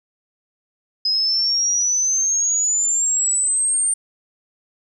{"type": "exponential sweep", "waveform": "sine", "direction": "up", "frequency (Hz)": [5040, 8870], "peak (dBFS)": -16, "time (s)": [1.05, 3.94], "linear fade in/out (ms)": 5, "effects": ["9-bit"]}